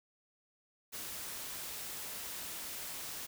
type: noise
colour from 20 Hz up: white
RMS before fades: -43 dBFS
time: 0.92-3.27 s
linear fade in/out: 20 ms
effects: none